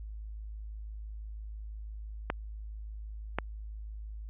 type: clicks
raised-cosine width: 0.5 ms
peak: -14 dBFS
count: 2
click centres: 2.301 / 3.386 s
effects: added 53 Hz sine -39 dBFS peak until 4.29 s + resampled to 8000 Hz